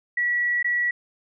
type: tone with dropouts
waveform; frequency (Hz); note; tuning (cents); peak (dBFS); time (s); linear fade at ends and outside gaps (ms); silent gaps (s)
sine; 1936; B6; -35; -20; 0.17-0.91; 5; 0.628-0.644
effects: none